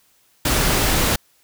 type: noise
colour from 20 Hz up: pink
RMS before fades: -18 dBFS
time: 0.45-1.16 s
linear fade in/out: 5 ms
effects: white hiss -59 dBFS RMS until 1.43 s